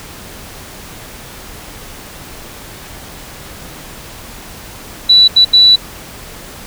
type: tone bursts at uneven times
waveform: sine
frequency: 3951 Hz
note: B7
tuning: in tune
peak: -3 dBFS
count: 3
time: 5.09-5.28 / 5.36-5.45 / 5.53-5.76 s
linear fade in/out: 10 ms
effects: pink hiss -32 dBFS RMS until 6.66 s